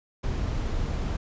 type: noise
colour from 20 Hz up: brown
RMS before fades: -28 dBFS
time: 0.23-1.17 s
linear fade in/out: 10 ms
effects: resampled to 16000 Hz